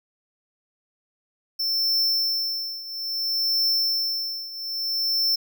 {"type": "tone with tremolo", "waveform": "square", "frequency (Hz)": 5350, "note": "E8", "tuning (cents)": 25, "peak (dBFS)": -19, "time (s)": [1.59, 5.36], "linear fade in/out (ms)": 10, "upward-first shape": "triangle", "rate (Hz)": 0.6, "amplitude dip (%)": 85, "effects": []}